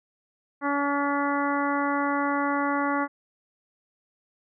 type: harmonic tone with a mistuned harmonic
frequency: 284 Hz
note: C#4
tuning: 42 cents sharp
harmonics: 1 / 2 / 3 / 4 / 5 / 6 / 7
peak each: -27 / -32 / -30 / -29 / -32 / -37 / -36 dBFS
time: 0.61-3.08 s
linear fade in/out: 50 ms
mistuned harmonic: 6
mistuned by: +16 cents
effects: none